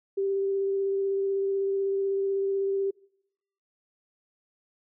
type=tone with vibrato; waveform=sine; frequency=392 Hz; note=G4; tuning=in tune; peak=-24 dBFS; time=0.17-2.91 s; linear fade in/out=10 ms; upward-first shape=square; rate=16 Hz; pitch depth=8 cents each way; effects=noise-tail reverb RT60 0.8 s tail -25 dB re dry